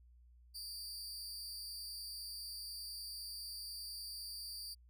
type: tone with amplitude modulation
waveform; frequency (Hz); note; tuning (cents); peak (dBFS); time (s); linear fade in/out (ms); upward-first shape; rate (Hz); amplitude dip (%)
sawtooth; 4699; D8; 0; -38; 0.54-4.75; 20; sine; 230; 80
effects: added 60 Hz sine -60 dBFS peak until 4.89 s